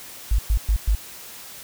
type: tone bursts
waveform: sine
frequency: 51.91 Hz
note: G#1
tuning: in tune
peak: -15 dBFS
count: 4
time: 0.31-0.952 s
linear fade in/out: 5 ms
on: 78 ms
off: 110 ms
effects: white hiss -40 dBFS RMS until 1.63 s